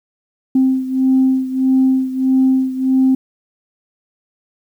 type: beating tone pair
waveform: sine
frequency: 261.6 / 263.2 Hz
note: C4 / C4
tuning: 0 / +10 cents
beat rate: 1.6 Hz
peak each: -12 / -16 dBFS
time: 0.55-3.15 s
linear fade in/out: 5 ms
effects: tanh soft clip ceiling -5 dBFS + 8-bit